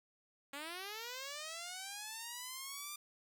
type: linear sweep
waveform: 5% pulse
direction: up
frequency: 272.5 to 1200 Hz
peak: -32 dBFS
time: 0.53-2.96 s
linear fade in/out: 5 ms
effects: none